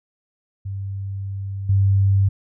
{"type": "tone with level steps", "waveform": "sine", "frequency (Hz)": 98, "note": "G2", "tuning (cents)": 0, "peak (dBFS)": [-25, -13], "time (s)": [0.65, 2.29], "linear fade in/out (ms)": 10, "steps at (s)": 1.69, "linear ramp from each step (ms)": 5, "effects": []}